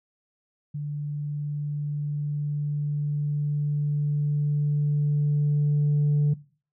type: tone with level ramp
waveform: sine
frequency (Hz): 146.83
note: D3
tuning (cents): 0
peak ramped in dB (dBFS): -28 to -16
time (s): 0.74-6.34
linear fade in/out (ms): 10
effects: noise-tail reverb RT60 0.4 s tail -20 dB re dry + tanh soft clip ceiling -17 dBFS